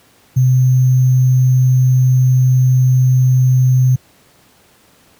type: tone with sample-and-hold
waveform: sine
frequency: 127.7 Hz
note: C3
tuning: 42 cents flat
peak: -7 dBFS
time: 0.36-3.96 s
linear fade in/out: 10 ms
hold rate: 6300 Hz
effects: pink hiss -50 dBFS RMS until 5.19 s + high-pass 80 Hz 12 dB/octave